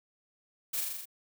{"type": "noise with echo", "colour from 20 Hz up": "blue", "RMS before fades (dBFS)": -33, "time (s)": [0.73, 0.81], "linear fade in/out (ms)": 10, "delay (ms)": 41, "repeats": 6, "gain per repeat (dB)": -2, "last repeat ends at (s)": 1.056, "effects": []}